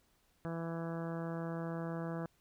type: harmonic tone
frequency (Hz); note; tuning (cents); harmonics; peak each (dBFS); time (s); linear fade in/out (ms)
166.1; E3; +13; 1 / 2 / 3 / 4 / 5 / 6 / 7 / 8 / 9 / 10; -39 / -44 / -45 / -47 / -53 / -53 / -53 / -54 / -56 / -56; 0.45-2.26; 0
effects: pink hiss -73 dBFS RMS until 2.4 s